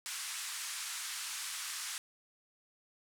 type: band-pass noise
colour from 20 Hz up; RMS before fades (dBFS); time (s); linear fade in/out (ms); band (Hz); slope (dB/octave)
white; -41; 0.06-1.98; 0; 1100 to 10000; 24
effects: none